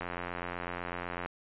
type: click train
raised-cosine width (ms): 0.5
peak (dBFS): -21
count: 111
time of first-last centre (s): 0.01-1.26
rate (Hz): 88
effects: resampled to 8000 Hz